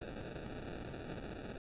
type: noise with sample-and-hold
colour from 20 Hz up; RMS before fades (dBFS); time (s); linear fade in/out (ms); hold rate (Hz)
white; -45; 0.01-1.58; 5; 1050
effects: resampled to 8000 Hz